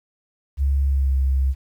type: tone with pitch glide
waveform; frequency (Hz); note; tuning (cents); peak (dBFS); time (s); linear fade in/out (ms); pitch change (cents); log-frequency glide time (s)
sine; 69 to 66.77; C#2 to C2; -7 to +36; -16; 0.57-1.55; 50; -57; 0.86-1.15
effects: 9-bit